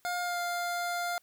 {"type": "tone with pitch glide", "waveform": "25% pulse", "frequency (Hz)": [710, 700.2], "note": ["F5", "F5"], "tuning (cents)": [28, 4], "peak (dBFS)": -27, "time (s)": [0.05, 1.18], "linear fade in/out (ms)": 0, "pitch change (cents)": -24, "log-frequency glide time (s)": [0.21, 0.39], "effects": ["white hiss -68 dBFS RMS until 1.22 s"]}